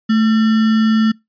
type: tone with sample-and-hold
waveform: sine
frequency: 220 Hz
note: A3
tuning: in tune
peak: -10 dBFS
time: 0.09-1.12 s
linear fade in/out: 10 ms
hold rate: 1575 Hz
effects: noise-tail reverb RT60 0.2 s tail -26 dB re dry + resampled to 11025 Hz